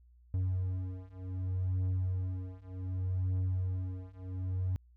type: beating tone pair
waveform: triangle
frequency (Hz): 92.3 / 92.96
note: F#2 / F#2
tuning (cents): -4 / +9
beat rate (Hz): 0.66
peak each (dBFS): -33 / -32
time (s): 0.34-4.76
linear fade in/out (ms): 0
effects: added 60 Hz sine -58 dBFS peak until 4.96 s